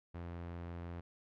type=tone with low-pass filter; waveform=sawtooth; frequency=85.9 Hz; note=F2; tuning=28 cents flat; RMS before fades=-45 dBFS; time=0.14-1.01 s; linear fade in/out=10 ms; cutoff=2100 Hz; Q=0.66; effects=none